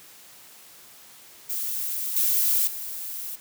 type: noise with level steps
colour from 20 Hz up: violet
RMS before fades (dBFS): -29 / -22 / -34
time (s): 1.49-3.36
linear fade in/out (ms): 10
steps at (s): 2.16 / 2.67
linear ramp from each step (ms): 5
effects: white hiss -49 dBFS RMS until 3.4 s + high-pass 80 Hz 12 dB/octave